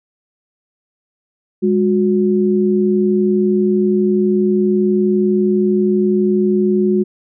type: tone pair together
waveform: sine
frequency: 204.6 / 364.1 Hz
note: G#3 / F#4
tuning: -26 / -28 cents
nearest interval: minor seventh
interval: 998 cents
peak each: -14 dBFS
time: 1.62-7.04 s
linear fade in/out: 20 ms
effects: none